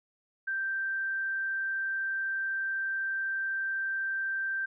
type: tone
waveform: sine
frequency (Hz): 1568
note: G6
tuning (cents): 0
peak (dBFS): -29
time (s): 0.47-4.66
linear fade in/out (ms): 10
effects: none